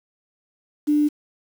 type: tone with quantisation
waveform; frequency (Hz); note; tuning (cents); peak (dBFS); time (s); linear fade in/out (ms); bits
sine; 296.8; D4; +18; -15; 0.87-1.09; 20; 7
effects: none